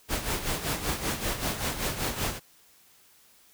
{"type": "noise with tremolo", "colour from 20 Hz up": "pink", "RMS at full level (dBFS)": -28, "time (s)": [0.08, 2.4], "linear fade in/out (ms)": 50, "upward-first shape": "sine", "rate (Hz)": 5.2, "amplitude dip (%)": 65, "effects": ["white hiss -59 dBFS RMS until 3.53 s"]}